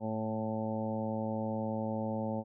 harmonic tone with a mistuned harmonic, 110 Hz, A2, in tune, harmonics 1 / 2 / 3 / 4 / 5 / 6 / 7 / 8, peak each -40 / -35 / -45 / -45 / -38 / -47 / -44 / -44 dBFS, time 0-2.44 s, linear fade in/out 50 ms, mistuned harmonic 1, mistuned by -26 cents, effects none

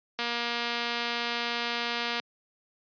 click train, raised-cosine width 0.2 ms, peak -13 dBFS, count 477, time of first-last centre 0.19-2.198 s, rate 237 Hz, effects high-pass 200 Hz 12 dB/octave + resampled to 11025 Hz

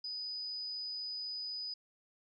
sine tone, 4978 Hz, D#8, in tune, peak -38 dBFS, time 0.04-1.74 s, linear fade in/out 5 ms, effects none

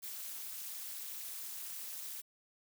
blue noise with amplitude modulation, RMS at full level -40 dBFS, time 0.02-2.22 s, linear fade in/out 20 ms, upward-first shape sine, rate 234 Hz, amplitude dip 100%, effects none

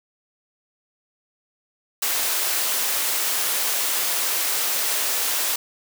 white high-pass noise, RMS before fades -23 dBFS, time 2.02-5.56 s, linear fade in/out 5 ms, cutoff 430 Hz, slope 12 dB/octave, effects none

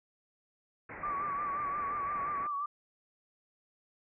white low-pass noise, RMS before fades -45 dBFS, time 0.89-2.47 s, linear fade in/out 5 ms, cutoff 2300 Hz, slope 96 dB/octave
sine tone with vibrato, 1156 Hz, D6, 28 cents flat, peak -32 dBFS, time 1.03-2.66 s, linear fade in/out 5 ms, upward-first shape sine, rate 5.7 Hz, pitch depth 57 cents each way
effects none

